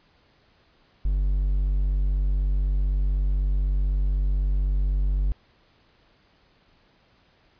triangle tone, 48 Hz, G1, 36 cents flat, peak -18 dBFS, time 1.05-5.32 s, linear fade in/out 0 ms, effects pink hiss -61 dBFS RMS until 7.59 s + resampled to 11025 Hz

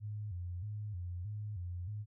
sine tone with vibrato, 96.5 Hz, G2, 27 cents flat, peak -38 dBFS, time 0-2.06 s, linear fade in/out 50 ms, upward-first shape square, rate 1.6 Hz, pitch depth 150 cents each way, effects none

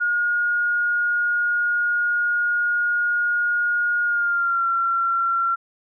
sine tone with pitch glide, 1433 to 1364.3 Hz, F6 to F6, +44 to -41 cents, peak -18 dBFS, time 0-5.56 s, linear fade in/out 20 ms, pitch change -85 cents, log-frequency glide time 4.04-4.67 s, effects none

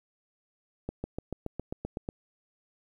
accelerating click train, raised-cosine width 2 ms, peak -20 dBFS, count 10, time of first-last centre 0.89-2.089 s, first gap 150 ms, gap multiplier 0.97, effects 10-bit

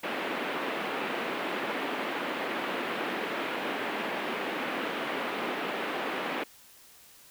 pink band-pass noise, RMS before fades -33 dBFS, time 0.03-6.44 s, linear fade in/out 10 ms, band 250 to 3000 Hz, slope 24 dB/octave, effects white hiss -55 dBFS RMS until 7.3 s

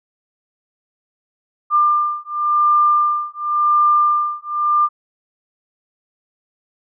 sine beating tone pair, 1195 / 1195.92 Hz, D6 / D6, +30 / +31 cents, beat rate 0.92 Hz, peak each -16 dBFS, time 1.7-4.89 s, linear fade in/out 50 ms, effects none

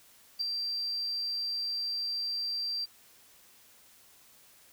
sine tone with ADSR envelope, 4707 Hz, D8, 3 cents sharp, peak -24 dBFS, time 0.39-2.86 s, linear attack 23 ms, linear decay 5 ms, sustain -6 dB, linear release 22 ms, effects tanh soft clip ceiling -25 dBFS + white hiss -59 dBFS RMS until 4.72 s

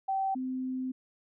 sine tone pair in turn, 773 / 258 Hz, G5 / C4, -24 / -24 cents, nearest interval octave + perfect fifth, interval 1900 cents, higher first, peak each -27 / -31 dBFS, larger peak first, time 0.08-0.35 / 0.35-0.92 s, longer second, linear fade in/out 10 ms, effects none

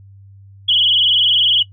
sine tone with vibrato, 3136 Hz, G7, in tune, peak -10 dBFS, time 0.68-1.63 s, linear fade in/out 10 ms, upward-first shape sine, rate 20 Hz, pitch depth 130 cents each way, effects noise-tail reverb RT60 0.1 s tail -18 dB re dry + added 98 Hz sine -39 dBFS peak until 1.72 s

